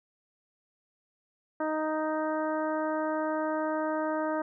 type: harmonic tone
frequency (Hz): 311.1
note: D#4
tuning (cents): 0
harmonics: 1 / 2 / 3 / 4 / 5 / 6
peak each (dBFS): -32 / -31 / -35 / -38 / -40 / -48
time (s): 1.6-4.42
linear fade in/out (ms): 5
effects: none